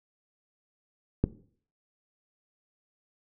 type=click; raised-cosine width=3 ms; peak=-9 dBFS; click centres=1.24 s; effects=noise-tail reverb RT60 0.5 s tail -17 dB re dry